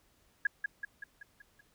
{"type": "tone with echo", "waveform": "sine", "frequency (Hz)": 1661.2, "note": "G#6", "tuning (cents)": 0, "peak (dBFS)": -24, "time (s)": [0.45, 0.47], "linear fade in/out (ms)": 5, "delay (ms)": 190, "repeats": 6, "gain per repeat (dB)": -5, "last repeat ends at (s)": 1.61, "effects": ["pink hiss -69 dBFS RMS until 1.74 s"]}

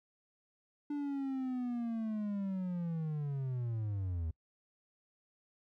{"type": "linear sweep", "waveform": "triangle", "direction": "down", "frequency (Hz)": [293.7, 77.78], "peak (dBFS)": -32, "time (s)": [0.9, 4.31], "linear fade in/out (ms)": 5, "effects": ["noise-tail reverb RT60 0.1 s tail -26 dB re dry"]}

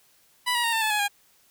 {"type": "tone with pitch steps", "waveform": "15% pulse", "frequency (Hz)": [987.8, 956.4, 925.9, 896.4, 867.9, 840.3, 813.5], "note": ["B5", "A#5", "A#5", "A5", "A5", "G#5", "G#5"], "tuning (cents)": [0, 44, -12, 32, -24, 20, -36], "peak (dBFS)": -16, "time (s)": [0.46, 1.083], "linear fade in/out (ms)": 20, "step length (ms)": 89, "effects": ["white hiss -61 dBFS RMS until 1.5 s"]}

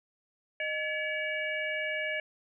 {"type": "harmonic tone with a mistuned harmonic", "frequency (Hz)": 569, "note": "C#5", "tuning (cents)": 45, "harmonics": [1, 3, 4, 5], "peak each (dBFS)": [-36, -35, -34, -41], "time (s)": [0.6, 2.2], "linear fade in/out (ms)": 2, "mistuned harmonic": 1, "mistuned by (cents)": 140, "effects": []}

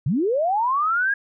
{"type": "linear sweep", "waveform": "sine", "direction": "up", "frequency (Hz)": [113.6, 1661.2], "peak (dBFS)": -18, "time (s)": [0.06, 1.14], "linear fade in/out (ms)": 5, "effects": []}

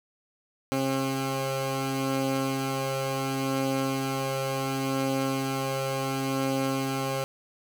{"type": "tone pair together", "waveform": "15% pulse", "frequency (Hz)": [134.65, 268.6], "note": ["C#3", "C4"], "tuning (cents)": [-50, 46], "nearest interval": "octave", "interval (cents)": 1196, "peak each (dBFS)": -23, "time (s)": [0.72, 7.24], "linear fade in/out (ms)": 0, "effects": []}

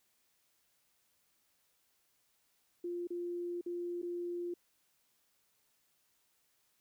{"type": "tone with dropouts", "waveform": "sine", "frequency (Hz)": 349.2, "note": "F4", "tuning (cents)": 0, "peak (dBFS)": -36, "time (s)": [2.84, 4.54], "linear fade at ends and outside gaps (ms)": 5, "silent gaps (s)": [[3.072, 3.104], [3.612, 3.661], [4.018, 4.028]], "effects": ["white hiss -75 dBFS RMS until 6.8 s"]}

